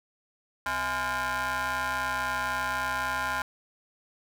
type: ring-modulated tone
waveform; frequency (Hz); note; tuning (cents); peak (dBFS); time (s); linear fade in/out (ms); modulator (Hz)
25% pulse; 192.6; G3; -30; -21; 0.66-3.42; 2; 1220
effects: none